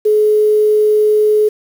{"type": "tone with quantisation", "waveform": "sine", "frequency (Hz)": 425.1, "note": "G#4", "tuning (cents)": 40, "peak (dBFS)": -8, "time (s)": [0.05, 1.49], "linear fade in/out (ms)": 10, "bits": 6, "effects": []}